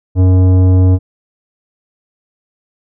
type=tone with tanh clipping; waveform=sine; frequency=92.5 Hz; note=F#2; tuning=in tune; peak=-7 dBFS; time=0.15-0.99 s; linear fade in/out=50 ms; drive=13 dB; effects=none